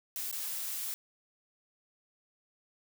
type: noise with dropouts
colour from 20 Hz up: blue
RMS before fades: -37 dBFS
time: 0.16-0.94 s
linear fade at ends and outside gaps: 0 ms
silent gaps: 0.313-0.327 s
effects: none